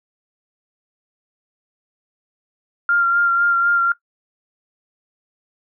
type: tone with vibrato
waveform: sine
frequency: 1390 Hz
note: F6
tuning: 9 cents flat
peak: -13 dBFS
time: 2.89-3.92 s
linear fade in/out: 2 ms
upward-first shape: sine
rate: 4 Hz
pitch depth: 20 cents each way
effects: noise-tail reverb RT60 0.1 s tail -17 dB re dry